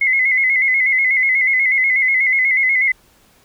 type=tone with vibrato; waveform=sine; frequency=2093 Hz; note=C7; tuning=in tune; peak=-12 dBFS; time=0.01-2.92 s; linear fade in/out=5 ms; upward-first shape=square; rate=8.2 Hz; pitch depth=56 cents each way; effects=pink hiss -53 dBFS RMS until 3.44 s